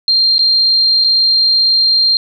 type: tone with dropouts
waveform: sine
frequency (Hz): 4186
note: C8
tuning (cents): 0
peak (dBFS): -8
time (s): 0.08-2.17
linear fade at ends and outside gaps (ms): 1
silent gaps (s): 0.382-0.392 / 1.04-1.045
effects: none